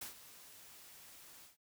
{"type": "noise with ADSR envelope", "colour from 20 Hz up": "white", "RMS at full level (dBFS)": -44, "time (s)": [0.01, 1.57], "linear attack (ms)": 5, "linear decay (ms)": 120, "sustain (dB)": -13, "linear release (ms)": 140, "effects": ["noise-tail reverb RT60 0.1 s tail -23 dB re dry"]}